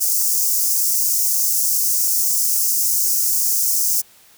white high-pass noise, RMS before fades -18 dBFS, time 0-4.02 s, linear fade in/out 20 ms, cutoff 5300 Hz, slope 48 dB/octave, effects white hiss -50 dBFS RMS until 4.37 s

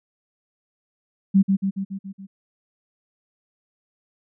sine tone with echo, 194.4 Hz, G3, 14 cents flat, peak -11 dBFS, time 1.34-1.43 s, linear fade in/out 20 ms, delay 140 ms, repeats 6, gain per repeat -4 dB, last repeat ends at 2.27 s, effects none

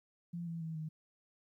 sine tone with pitch steps, 171.6 / 166.43 / 161.41 / 156.54 Hz, F3 / E3 / E3 / D#3, -30 / +17 / -36 / +11 cents, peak -38 dBFS, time 0.33-0.89 s, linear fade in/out 10 ms, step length 140 ms, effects 13-bit

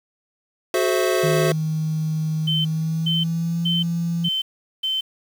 square chord, F# half-diminished seventh, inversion none, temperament equal with one note detuned, 370 / 429 / 523.3 / 659.3 Hz, F#4 / A4 / C5 / E5, 0 / -44 / 0 / 0 cents, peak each -22 / -26 / -25 / -25 dBFS, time 0.74-1.52 s, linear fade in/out 2 ms
sine tone with pitch glide, 157 to 169.24 Hz, D#3 to E3, +16 to +46 cents, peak -20 dBFS, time 1.23-4.29 s, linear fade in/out 10 ms, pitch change +130 cents, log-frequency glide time 2.58-3.62 s
sine tone bursts, 3081 Hz, G7, 31 cents flat, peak -20 dBFS, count 5, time 2.47-5.01 s, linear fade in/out 10 ms, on 180 ms, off 410 ms
effects 7-bit

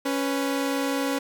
sawtooth tone pair together, 277.2 / 494.7 Hz, C#4 / B4, 0 / +3 cents, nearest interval minor seventh, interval 1003 cents, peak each -21 / -26 dBFS, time 0.05-1.19 s, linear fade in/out 10 ms, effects none

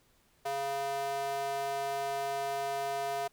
square tone with high-pass filter, 138.59 Hz, C#3, in tune, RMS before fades -34 dBFS, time 0.45-3.28 s, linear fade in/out 10 ms, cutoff 600 Hz, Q 5.7, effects pink hiss -68 dBFS RMS until 3.32 s

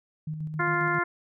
sine tone with tremolo, 155.1 Hz, D#3, 5 cents flat, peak -29 dBFS, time 0.27-0.99 s, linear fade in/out 5 ms, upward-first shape square, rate 7.4 Hz, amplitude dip 40%
harmonic tone, 349.2 Hz, F4, in tune, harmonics 1 / 2 / 3 / 4 / 5 / 6, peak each -31 / -34 / -29 / -28 / -31 / -34 dBFS, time 0.59-1.04 s, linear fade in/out 10 ms
effects none

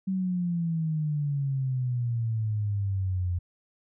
sine exponential sweep, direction down, 192.2 to 87.2 Hz, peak -25 dBFS, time 0.07-3.39 s, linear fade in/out 10 ms, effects none

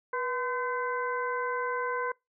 harmonic tone with a mistuned harmonic, 510 Hz, C5, 44 cents flat, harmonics 1 / 2 / 3 / 4, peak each -33 / -32 / -35 / -42 dBFS, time 0.13-2.12 s, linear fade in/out 5 ms, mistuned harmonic 1, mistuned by -77 cents, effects noise-tail reverb RT60 0.2 s tail -24 dB re dry

